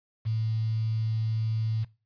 sine tone with quantisation, 110.8 Hz, A2, 13 cents sharp, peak -25 dBFS, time 0.25-1.85 s, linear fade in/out 20 ms, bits 8, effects noise-tail reverb RT60 0.3 s tail -20 dB re dry + resampled to 11025 Hz

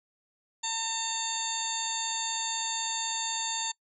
harmonic tone with a mistuned harmonic, 904 Hz, A5, 47 cents sharp, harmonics 1 / 2 / 3 / 4 / 5 / 7 / 8, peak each -36 / -43 / -43 / -36 / -39 / -40 / -34 dBFS, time 0.63-3.72 s, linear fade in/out 10 ms, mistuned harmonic 7, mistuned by +44 cents, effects noise-tail reverb RT60 0.1 s tail -26 dB re dry

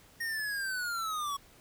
square linear sweep, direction down, 1864.7 to 1108.7 Hz, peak -33 dBFS, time 0.2-1.37 s, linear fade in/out 10 ms, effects pink hiss -59 dBFS RMS until 1.6 s

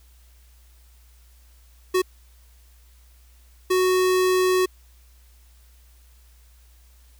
square tone bursts at uneven times, 369.6 Hz, F#4, 2 cents flat, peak -18 dBFS, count 2, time 1.94-2.02 / 3.7-4.66 s, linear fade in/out 10 ms, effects added 60 Hz sine -50 dBFS peak until 7.19 s + white hiss -60 dBFS RMS until 7.19 s

